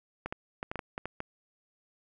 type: clicks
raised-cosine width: 0.5 ms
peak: -20 dBFS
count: 9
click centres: 0.26 / 0.325 / 0.629 / 0.715 / 0.757 / 0.792 / 0.979 / 1.056 / 1.204 s
effects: none